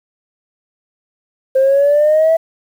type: exponential sweep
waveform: sine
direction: up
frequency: 524 to 659.3 Hz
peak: -7 dBFS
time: 1.55-2.37 s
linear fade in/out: 10 ms
effects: tanh soft clip ceiling -5 dBFS + 7-bit